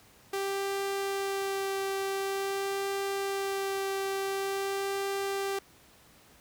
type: tone with vibrato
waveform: sawtooth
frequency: 392 Hz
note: G4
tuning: in tune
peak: -26 dBFS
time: 0.33-5.59 s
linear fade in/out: 5 ms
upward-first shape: sine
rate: 0.47 Hz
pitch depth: 10 cents each way
effects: pink hiss -58 dBFS RMS until 6.4 s + high-pass 60 Hz 12 dB/octave